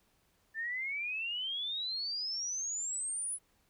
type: exponential sweep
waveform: sine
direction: up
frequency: 1760 to 10260 Hz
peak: -34 dBFS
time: 0.54-3.39 s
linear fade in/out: 50 ms
effects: pink hiss -72 dBFS RMS until 3.69 s